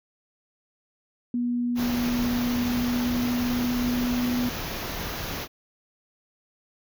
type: tone with pitch glide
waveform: sine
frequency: 242.2 to 245.2 Hz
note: B3 to B3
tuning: -34 to -12 cents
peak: -23 dBFS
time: 1.34-4.49 s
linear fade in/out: 2 ms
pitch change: +22 cents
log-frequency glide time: 1.83-4.16 s
type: band-stop noise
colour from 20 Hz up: pink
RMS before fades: -32 dBFS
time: 1.75-5.48 s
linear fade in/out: 50 ms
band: 6700 to 11000 Hz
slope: 96 dB/octave
effects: none